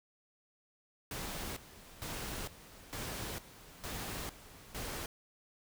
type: noise with tremolo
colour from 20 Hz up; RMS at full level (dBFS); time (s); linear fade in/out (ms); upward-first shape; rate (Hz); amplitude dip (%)
pink; -41; 1.11-5.06; 2; square; 1.1; 80
effects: none